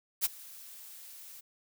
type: noise with ADSR envelope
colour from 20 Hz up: blue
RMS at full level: -26 dBFS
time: 0.21-1.41 s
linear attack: 39 ms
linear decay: 24 ms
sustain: -23 dB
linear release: 11 ms
effects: none